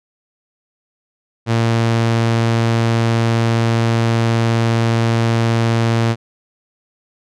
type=tone; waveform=sawtooth; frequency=114.9 Hz; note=A#2; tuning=25 cents flat; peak=-9 dBFS; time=1.46-6.16 s; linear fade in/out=50 ms; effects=low-pass 6000 Hz 12 dB/octave